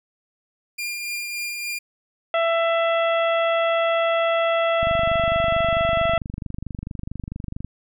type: tone with tremolo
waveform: sawtooth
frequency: 2403 Hz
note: D7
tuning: 39 cents sharp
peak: -22 dBFS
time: 0.78-1.79 s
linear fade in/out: 10 ms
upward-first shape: triangle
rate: 3.5 Hz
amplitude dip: 35%
type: harmonic tone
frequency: 666 Hz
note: E5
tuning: 18 cents sharp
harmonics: 1 / 2 / 3 / 4 / 5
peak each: -19 / -25 / -29 / -31 / -33 dBFS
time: 2.34-6.18 s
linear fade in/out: 2 ms
type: click train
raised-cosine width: 5 ms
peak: -18 dBFS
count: 70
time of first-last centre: 4.83-7.646 s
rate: 24.5 Hz
effects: none